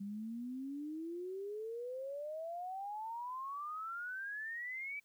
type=exponential sweep; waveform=sine; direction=up; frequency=196 to 2325 Hz; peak=-40 dBFS; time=0-5 s; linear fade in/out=10 ms; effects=white hiss -75 dBFS RMS until 5.04 s